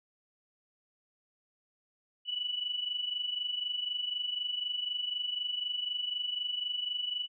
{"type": "tone pair together", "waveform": "sine", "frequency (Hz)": [2936, 2960], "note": ["F#7", "F#7"], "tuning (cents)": [-14, 0], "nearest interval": "unison", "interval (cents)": 14, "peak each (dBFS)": [-38, -33], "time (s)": [2.25, 7.28], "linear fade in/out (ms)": 50, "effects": []}